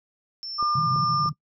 sine tone with tremolo, 5370 Hz, E8, 31 cents sharp, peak -30 dBFS, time 0.43-1.29 s, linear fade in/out 0 ms, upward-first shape sine, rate 1.8 Hz, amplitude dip 40%
sine tone, 1200 Hz, D6, 37 cents sharp, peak -21 dBFS, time 0.58-1.3 s, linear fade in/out 20 ms
clicks, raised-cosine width 2 ms, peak -26 dBFS, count 3, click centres 0.627 / 0.962 / 1.26 s
white band-pass noise, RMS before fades -30 dBFS, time 0.75-1.33 s, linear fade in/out 5 ms, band 120 to 160 Hz, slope 48 dB/octave
effects noise-tail reverb RT60 0.1 s tail -22 dB re dry

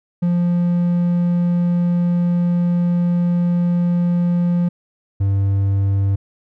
triangle tone pair in turn, 174.61 / 98.48 Hz, F3 / G2, 0 / +8 cents, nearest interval minor seventh, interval 992 cents, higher first, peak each -12 dBFS, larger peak neither, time 0.22-4.69 / 5.2-6.16 s, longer first, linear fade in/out 10 ms, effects none

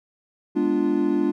triangle chord, G# diminished seventh, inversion none, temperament equal with one note detuned, 207.7 / 246.9 / 293.7 / 347.8 Hz, G#3 / B3 / D4 / F4, 0 / 0 / 0 / -7 cents, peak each -25 / -25 / -20 / -22 dBFS, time 0.55-1.32 s, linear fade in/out 20 ms, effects none

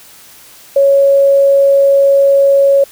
sine tone, 554.4 Hz, C#5, in tune, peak -5 dBFS, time 0.76-2.84 s, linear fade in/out 5 ms, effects white hiss -39 dBFS RMS until 2.91 s

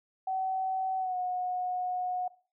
sine tone with pitch glide, 758 to 728.4 Hz, F#5 to F#5, +42 to -27 cents, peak -29 dBFS, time 0.27-2.28 s, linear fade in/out 5 ms, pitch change -69 cents, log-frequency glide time 0.98-1.17 s, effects noise-tail reverb RT60 0.4 s tail -19 dB re dry

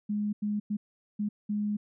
sine tone bursts at uneven times, 208.3 Hz, G#3, 5 cents sharp, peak -27 dBFS, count 5, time 0.09-0.33 / 0.42-0.6 / 0.7-0.77 / 1.19-1.29 / 1.49-1.77 s, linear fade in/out 10 ms, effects none

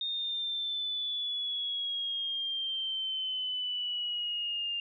sine exponential sweep, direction down, 3678 to 2798 Hz, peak -31 dBFS, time 0.01-4.8 s, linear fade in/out 2 ms, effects none

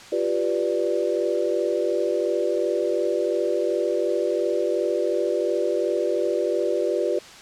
sine chord, G dominant seventh, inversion third, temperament equal, 349.2 / 392 / 493.9 / 587.3 Hz, F4 / G4 / B4 / D5, 0 / 0 / 0 / 0 cents, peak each -26 dBFS, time 0.12-7.19 s, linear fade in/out 5 ms, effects white hiss -43 dBFS RMS until 7.41 s + low-pass 6000 Hz 12 dB/octave

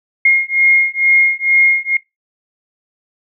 sine beating tone pair, 2140 / 2142.2 Hz, C7 / C7, +38 / +40 cents, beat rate 2.2 Hz, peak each -12 dBFS, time 0.25-1.97 s, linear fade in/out 5 ms, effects noise-tail reverb RT60 0.2 s tail -22 dB re dry

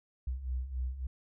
sine beating tone pair, 61 / 64.6 Hz, B1 / C2, -21 / -21 cents, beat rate 3.6 Hz, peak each -39 / -34 dBFS, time 0.27-1.07 s, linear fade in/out 5 ms, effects none

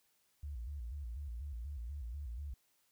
sine tone with vibrato, 64.8 Hz, C2, 16 cents flat, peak -40 dBFS, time 0.43-2.54 s, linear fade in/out 5 ms, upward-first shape square, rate 4.1 Hz, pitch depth 190 cents each way, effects white hiss -75 dBFS RMS until 2.91 s

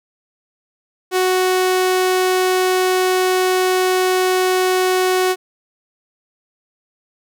sawtooth tone, 370 Hz, F#4, in tune, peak -10 dBFS, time 1.11-5.36 s, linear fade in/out 50 ms, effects none

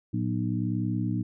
harmonic tone with a mistuned harmonic, 61.1 Hz, B1, 18 cents flat, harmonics 2 / 3 / 4 / 5, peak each -29 / -31 / -32 / -33 dBFS, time 0.13-1.23 s, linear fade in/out 10 ms, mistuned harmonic 2, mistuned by -120 cents, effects none

